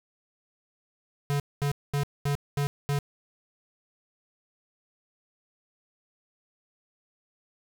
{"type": "tone bursts", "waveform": "square", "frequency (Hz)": 142.9, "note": "D3", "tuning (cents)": -47, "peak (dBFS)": -25, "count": 6, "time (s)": [1.3, 2.988], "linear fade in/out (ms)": 0, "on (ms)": 98, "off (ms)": 220, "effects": []}